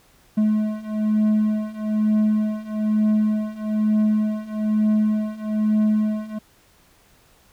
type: beating tone pair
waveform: triangle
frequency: 213.5 / 214.6 Hz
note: G#3 / A3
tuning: +48 / -43 cents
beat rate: 1.1 Hz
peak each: -20 / -18 dBFS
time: 0.37-6.39 s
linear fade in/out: 10 ms
effects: pink hiss -56 dBFS RMS until 7.52 s